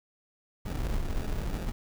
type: noise with sample-and-hold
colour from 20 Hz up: brown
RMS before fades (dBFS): -31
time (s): 0.65-1.72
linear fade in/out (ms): 10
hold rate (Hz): 1050
effects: none